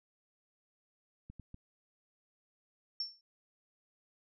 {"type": "clicks", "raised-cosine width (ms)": 5, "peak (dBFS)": -36, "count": 3, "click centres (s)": [1.3, 1.397, 1.544]}
{"type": "tone with exponential decay", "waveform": "sine", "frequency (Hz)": 5430, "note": "F8", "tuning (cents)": -50, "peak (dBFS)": -31, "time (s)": [3, 3.21], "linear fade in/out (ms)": 2, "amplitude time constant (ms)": 45}
{"effects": []}